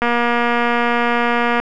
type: click train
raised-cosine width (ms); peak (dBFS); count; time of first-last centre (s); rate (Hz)
0.5; -3; 377; 0.02-1.6; 238
effects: none